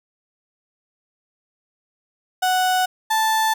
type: tone pair in turn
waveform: 35% pulse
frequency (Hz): 740 / 880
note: F#5 / A5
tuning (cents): 0 / 0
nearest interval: minor third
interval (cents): 300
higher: second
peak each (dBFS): -15 / -15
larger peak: neither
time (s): 2.42-2.86 / 3.1-3.54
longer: neither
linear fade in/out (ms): 10
effects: none